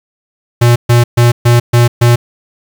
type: tone bursts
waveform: square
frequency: 119.7 Hz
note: A#2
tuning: 46 cents sharp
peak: -5 dBFS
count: 6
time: 0.61-2.16 s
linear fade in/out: 10 ms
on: 150 ms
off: 130 ms
effects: 7-bit